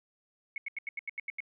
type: tone bursts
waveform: sine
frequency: 2200 Hz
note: C#7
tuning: 14 cents flat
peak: -33 dBFS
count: 9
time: 0.56-1.404 s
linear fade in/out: 2 ms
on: 20 ms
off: 83 ms
effects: none